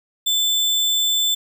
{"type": "tone with sample-and-hold", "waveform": "sine", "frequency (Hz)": 3520, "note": "A7", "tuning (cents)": 0, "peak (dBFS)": -16, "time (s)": [0.26, 1.35], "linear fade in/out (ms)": 10, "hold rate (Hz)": 11025, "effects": []}